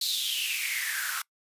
white noise with high-pass filter sweep, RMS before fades -30 dBFS, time 0.01-1.22 s, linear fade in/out 5 ms, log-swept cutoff 4200 to 1300 Hz, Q 7.3, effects noise-tail reverb RT60 0.1 s tail -24 dB re dry + resampled to 32000 Hz

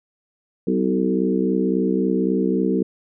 harmonic tone with a mistuned harmonic, 63.7 Hz, C2, 46 cents flat, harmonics 3 / 4 / 5 / 6 / 7, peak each -22 / -23 / -24 / -25 / -25 dBFS, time 0.67-2.83 s, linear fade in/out 5 ms, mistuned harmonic 5, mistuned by +30 cents, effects none

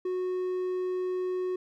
triangle tone, 366.9 Hz, F#4, 15 cents flat, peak -26 dBFS, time 0.05-1.56 s, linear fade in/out 5 ms, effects none

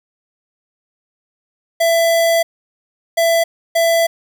square tone bursts at uneven times, 667 Hz, E5, 20 cents sharp, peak -12 dBFS, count 3, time 1.8-2.43 / 3.17-3.44 / 3.75-4.07 s, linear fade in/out 10 ms, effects 7-bit

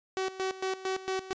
sawtooth tone with tremolo, 378.9 Hz, F#4, 41 cents sharp, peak -25 dBFS, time 0.17-1.33 s, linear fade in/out 0 ms, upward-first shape square, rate 4.4 Hz, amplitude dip 80%, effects resampled to 16000 Hz

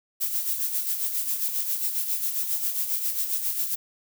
violet noise with tremolo, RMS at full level -25 dBFS, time 0.2-3.76 s, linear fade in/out 20 ms, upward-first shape sine, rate 7.4 Hz, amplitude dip 55%, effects none

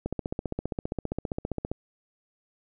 click train, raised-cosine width 2 ms, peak -16 dBFS, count 26, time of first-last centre 0.06-1.716 s, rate 15.1 Hz, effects none

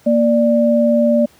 sine tone pair together, 234 / 589.2 Hz, A#3 / D5, +7 / +6 cents, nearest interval octave + major third, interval 1599 cents, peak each -13 dBFS, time 0.06-1.26 s, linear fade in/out 10 ms, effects pink hiss -50 dBFS RMS until 1.39 s + high-pass 80 Hz 12 dB/octave

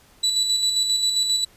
35% pulse tone with tremolo, 3951 Hz, B7, in tune, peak -15 dBFS, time 0.23-1.45 s, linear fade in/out 10 ms, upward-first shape square, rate 7.5 Hz, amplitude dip 40%, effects pink hiss -54 dBFS RMS until 1.56 s + resampled to 32000 Hz

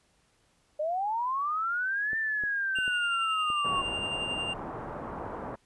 sine linear two-way sweep, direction up then down, 587.3 to 1792 to 1086 Hz, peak -27 dBFS, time 0.79-3.82 s, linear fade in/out 10 ms, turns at 2.17 s
clicks, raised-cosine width 2 ms, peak -30 dBFS, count 7, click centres 2.132 / 2.437 / 2.787 / 2.879 / 3.502 / 3.815 / 3.896 s
triangle tone with tremolo, 2794 Hz, F7, in tune, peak -28 dBFS, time 2.75-4.54 s, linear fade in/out 10 ms, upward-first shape sine, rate 11 Hz, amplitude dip 35%
white low-pass noise, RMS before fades -38 dBFS, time 3.64-5.56 s, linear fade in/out 10 ms, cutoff 1100 Hz, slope 24 dB/octave
effects pink hiss -68 dBFS RMS until 5.65 s + resampled to 24000 Hz

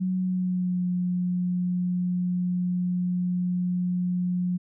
sine tone with pitch glide, 185 to 179.42 Hz, F#3 to F3, 0 to +47 cents, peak -23 dBFS, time 0-4.58 s, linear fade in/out 20 ms, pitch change -53 cents, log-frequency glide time 0.17-0.85 s, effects none

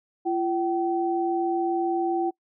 sine tone pair together, 341.9 / 767 Hz, F4 / G5, -37 / -38 cents, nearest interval octave + major second, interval 1399 cents, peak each -24 / -26 dBFS, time 0.25-2.31 s, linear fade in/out 20 ms, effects noise-tail reverb RT60 0.1 s tail -24 dB re dry

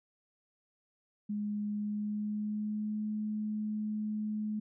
sine tone with pitch glide, 208 to 213 Hz, G#3 to G#3, +3 to +44 cents, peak -32 dBFS, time 1.29-4.6 s, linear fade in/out 10 ms, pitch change +41 cents, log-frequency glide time 1.7-3.05 s, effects none

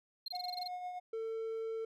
triangle tone bursts, 4186 Hz, C8, in tune, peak -36 dBFS, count 10, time 0.26-0.678 s, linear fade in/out 5 ms, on 22 ms, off 22 ms
triangle tone with tremolo, 723 Hz, F#5, 40 cents flat, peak -35 dBFS, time 0.32-1 s, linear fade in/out 20 ms, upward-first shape triangle, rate 7.8 Hz, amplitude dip 50%
triangle tone, 448.3 Hz, A4, 32 cents sharp, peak -34 dBFS, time 1.13-1.85 s, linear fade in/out 5 ms
effects tanh soft clip ceiling -28 dBFS

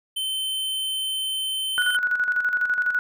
square tone, 3082 Hz, G7, 30 cents flat, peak -25 dBFS, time 0.16-1.97 s, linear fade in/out 10 ms
sine tone with tremolo, 1469 Hz, F#6, 13 cents flat, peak -18 dBFS, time 1.78-2.99 s, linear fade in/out 0 ms, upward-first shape square, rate 12 Hz, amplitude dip 55%
effects none

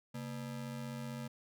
square ring-modulated tone, 183.1 Hz, F#3, 18 cents flat, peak -38 dBFS, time 0.14-1.28 s, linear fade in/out 10 ms, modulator 47.8 Hz, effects none

